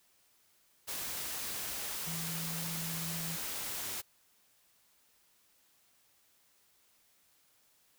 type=tone in noise; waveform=sine; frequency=164.81 Hz; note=E3; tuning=in tune; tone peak=-40 dBFS; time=2.06-3.37 s; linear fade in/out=20 ms; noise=white; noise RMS=-39 dBFS; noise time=0.87-4.02 s; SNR=-4 dB; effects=white hiss -69 dBFS RMS until 7.98 s